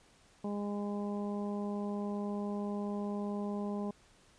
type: harmonic tone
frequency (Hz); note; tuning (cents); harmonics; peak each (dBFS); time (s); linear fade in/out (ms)
204.5; G#3; -26; 1 / 2 / 3 / 4 / 5; -35 / -41 / -45 / -47 / -49; 0.44-3.91; 5
effects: pink hiss -64 dBFS RMS until 4.38 s + resampled to 22050 Hz